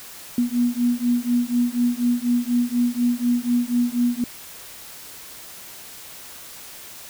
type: beating tone pair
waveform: sine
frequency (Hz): 240 / 244.1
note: B3 / B3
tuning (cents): -49 / -20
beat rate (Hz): 4.1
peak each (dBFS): -21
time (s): 0.38-4.24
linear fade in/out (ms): 2
effects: white hiss -40 dBFS RMS until 7.09 s